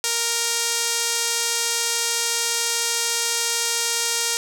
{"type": "tone with band-pass filter", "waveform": "sawtooth", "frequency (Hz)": 466.2, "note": "A#4", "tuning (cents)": 0, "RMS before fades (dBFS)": -23, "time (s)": [0.04, 4.37], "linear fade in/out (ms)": 0, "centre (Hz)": 7000, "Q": 1.2, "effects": []}